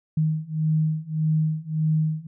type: beating tone pair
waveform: sine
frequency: 155.56 / 157.26 Hz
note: D#3 / D#3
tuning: 0 / +19 cents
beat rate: 1.7 Hz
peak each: -24 / -23 dBFS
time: 0.17-2.27 s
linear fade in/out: 5 ms
effects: none